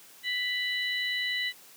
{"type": "harmonic tone", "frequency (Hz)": 990, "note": "B5", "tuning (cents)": 4, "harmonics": [2, 3, 4], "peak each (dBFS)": [-30, -34, -34], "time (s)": [0.23, 1.53], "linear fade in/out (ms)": 50, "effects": ["white hiss -53 dBFS RMS until 1.76 s", "high-pass 150 Hz 12 dB/octave"]}